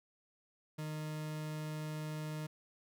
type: tone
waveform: 40% pulse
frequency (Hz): 153.9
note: D#3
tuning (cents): -19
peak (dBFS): -38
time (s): 0.78-2.47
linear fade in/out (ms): 10
effects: none